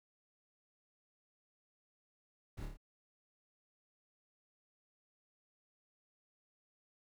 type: noise with echo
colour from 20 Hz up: brown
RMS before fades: -44 dBFS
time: 2.57-2.66 s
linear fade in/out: 10 ms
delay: 28 ms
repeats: 4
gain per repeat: -3 dB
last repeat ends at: 2.772 s
effects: none